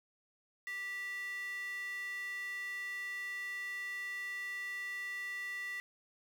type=tone with high-pass filter; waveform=square; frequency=392 Hz; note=G4; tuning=in tune; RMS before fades=-41 dBFS; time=0.67-5.8 s; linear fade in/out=0 ms; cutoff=1900 Hz; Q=8.5; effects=none